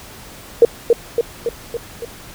sine tone with echo, 468.2 Hz, A#4, 8 cents sharp, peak -3 dBFS, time 0.62-0.65 s, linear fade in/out 2 ms, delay 280 ms, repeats 5, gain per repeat -4 dB, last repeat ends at 2.05 s, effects pink hiss -38 dBFS RMS until 2.34 s

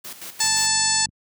white noise with tremolo, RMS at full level -35 dBFS, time 0.04-0.68 s, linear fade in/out 10 ms, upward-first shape square, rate 5.7 Hz, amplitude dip 65%
harmonic tone, 880 Hz, A5, in tune, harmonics 1 / 2 / 3 / 4 / 5 / 6 / 7 / 8 / 9 / 10, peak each -28 / -28 / -32 / -33 / -24 / -27 / -28 / -27 / -23 / -32 dBFS, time 0.4-1.06 s, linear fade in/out 5 ms
click train, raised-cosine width 5 ms, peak -30 dBFS, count 32, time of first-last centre 0.44-1.089 s, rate 47.8 Hz
effects high-pass 100 Hz 12 dB/octave

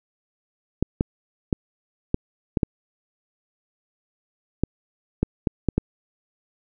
clicks, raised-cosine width 3 ms, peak -6 dBFS, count 11, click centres 0.826 / 1.009 / 1.528 / 2.144 / 2.572 / 2.632 / 4.636 / 5.23 / 5.472 / 5.687 / 5.78 s, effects none

